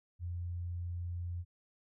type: tone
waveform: sine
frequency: 87.31 Hz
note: F2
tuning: in tune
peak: -36 dBFS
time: 0.19-1.45 s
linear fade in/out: 50 ms
effects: none